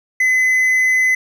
triangle tone, 2027 Hz, B6, 45 cents sharp, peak -10 dBFS, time 0.2-1.15 s, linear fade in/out 5 ms, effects none

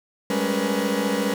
40% pulse tone cluster, 196.1 / 210.5 / 279.7 / 475.1 / 500 Hz, G3 / G#3 / C#4 / A#4 / B4, +1 / +24 / +16 / +33 / +21 cents, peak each -27 dBFS, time 0.3-1.34 s, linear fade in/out 2 ms, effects none

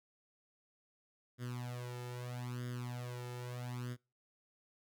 sawtooth tone with flanger, 123 Hz, B2, 7 cents flat, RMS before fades -43 dBFS, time 1.38-3.97 s, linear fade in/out 50 ms, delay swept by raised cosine 0.59 to 2.29 ms, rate 0.78 Hz, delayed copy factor +0.85, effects noise-tail reverb RT60 0.3 s tail -25 dB re dry

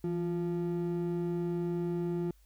triangle ring-modulated tone, 259.3 Hz, C4, 15 cents flat, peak -25 dBFS, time 0.04-2.31 s, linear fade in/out 2 ms, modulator 90.8 Hz, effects added 50 Hz sine -59 dBFS peak until 2.45 s + white hiss -70 dBFS RMS until 2.45 s

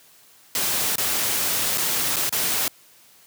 white noise with dropouts, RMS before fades -23 dBFS, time 0.55-2.68 s, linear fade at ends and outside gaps 1 ms, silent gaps 0.957-0.981 / 1.775-1.78 / 2.16-2.166 / 2.293-2.325 s, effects white hiss -53 dBFS RMS until 3.26 s + high-pass 80 Hz 12 dB/octave

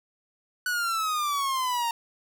45% pulse exponential sweep, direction down, 1489 to 920 Hz, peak -25 dBFS, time 0.66-1.91 s, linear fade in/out 2 ms, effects none

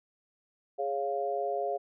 sine chord, Db major, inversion second, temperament equal, 415.3 / 554.4 / 698.5 Hz, Ab4 / Db5 / F5, 0 / 0 / 0 cents, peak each -34 / -34 / -32 dBFS, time 0.78-1.78 s, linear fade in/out 20 ms, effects none

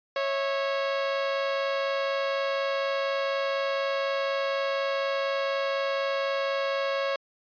sawtooth tone pair together, 550 / 654.1 Hz, C#5 / E5, -14 / -14 cents, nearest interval minor third, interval 300 cents, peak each -22 / -32 dBFS, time 0.16-7.16 s, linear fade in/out 2 ms, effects resampled to 11025 Hz

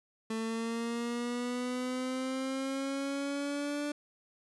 30% pulse linear sweep, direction up, 221.7 to 293.7 Hz, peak -30 dBFS, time 0.3-3.92 s, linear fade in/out 5 ms, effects resampled to 24000 Hz + 12-bit

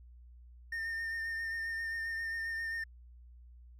triangle tone with vibrato, 1818 Hz, A#6, 44 cents flat, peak -33 dBFS, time 0.72-2.84 s, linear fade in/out 5 ms, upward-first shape triangle, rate 7.5 Hz, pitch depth 27 cents each way, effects added 60 Hz sine -52 dBFS peak until 3.79 s

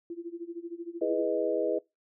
sine tone with tremolo, 340.5 Hz, F4, 44 cents flat, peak -33 dBFS, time 0.1-1.24 s, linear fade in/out 2 ms, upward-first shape sine, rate 13 Hz, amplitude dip 90%
sine chord, E major seventh, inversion none, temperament equal, 329.6 / 415.3 / 493.9 / 622.3 Hz, E4 / G#4 / B4 / D#5, 0 / 0 / 0 / 0 cents, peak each -33 / -31 / -30 / -31 dBFS, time 1.01-1.79 s, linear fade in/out 10 ms
effects noise-tail reverb RT60 0.2 s tail -23 dB re dry

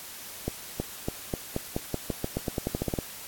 accelerating click train, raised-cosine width 2 ms, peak -14 dBFS, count 18, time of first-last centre 0.48-2.988 s, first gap 320 ms, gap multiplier 0.89, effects white hiss -42 dBFS RMS until 3.27 s + AAC 64 kbps

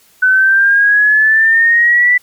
sine exponential sweep, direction up, 1502 to 1983 Hz, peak -6 dBFS, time 0.22-2.18 s, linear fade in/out 10 ms, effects white hiss -49 dBFS RMS until 2.22 s + MP3 96 kbps

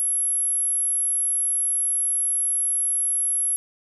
sine tone, 11175 Hz, F9, in tune, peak -20 dBFS, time 0-3.56 s, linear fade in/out 0 ms, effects 8-bit

